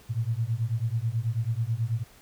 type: beating tone pair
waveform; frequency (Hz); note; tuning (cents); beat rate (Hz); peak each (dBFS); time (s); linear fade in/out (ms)
sine; 110 / 119.2; A2 / A#2; 0 / +39; 9.2; -28 / -28; 0.09-2.04; 20
effects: pink hiss -55 dBFS RMS until 2.21 s